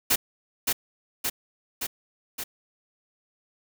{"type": "noise with echo", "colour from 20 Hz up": "white", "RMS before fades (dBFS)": -21, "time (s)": [0.1, 0.16], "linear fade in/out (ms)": 10, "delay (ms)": 570, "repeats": 4, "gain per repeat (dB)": -3, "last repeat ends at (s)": 2.44, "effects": []}